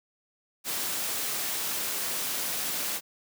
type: noise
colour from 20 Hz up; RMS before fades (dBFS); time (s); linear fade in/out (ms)
white; -31; 0.64-3.01; 50
effects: high-pass 150 Hz 12 dB/octave